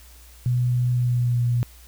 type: tone with pitch glide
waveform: sine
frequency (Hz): 123.47 to 120.65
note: B2 to B2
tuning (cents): 0 to -40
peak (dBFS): -18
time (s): 0.46-1.63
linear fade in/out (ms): 0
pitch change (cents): -40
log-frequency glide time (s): 0.95-1.43
effects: added 60 Hz sine -46 dBFS peak until 1.87 s + white hiss -51 dBFS RMS until 1.87 s